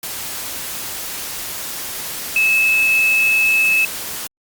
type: tone in noise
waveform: sine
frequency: 2600 Hz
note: E7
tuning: 24 cents flat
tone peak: -12 dBFS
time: 2.36-3.85 s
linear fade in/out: 2 ms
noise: white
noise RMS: -27 dBFS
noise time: 0.03-4.27 s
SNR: +12 dB
effects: Opus 48 kbps